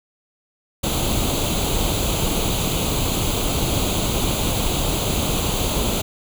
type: noise with comb filter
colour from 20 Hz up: pink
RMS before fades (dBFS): -21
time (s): 0.83-6.02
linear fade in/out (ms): 10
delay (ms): 0.28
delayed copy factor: +0.75
effects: none